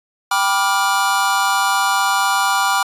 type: chord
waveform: square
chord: G dominant seventh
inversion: none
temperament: just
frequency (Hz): 784 / 980 / 1176 / 1411.2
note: G5 / B5 / D6 / F6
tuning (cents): 0 / -14 / +2 / +18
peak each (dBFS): -21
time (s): 0.31-2.83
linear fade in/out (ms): 5
effects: resampled to 32000 Hz